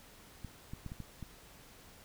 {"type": "clicks", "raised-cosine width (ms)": 5, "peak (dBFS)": -30, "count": 6, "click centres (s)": [0.447, 0.735, 0.863, 0.919, 1.003, 1.227], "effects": ["pink hiss -57 dBFS RMS until 2.04 s"]}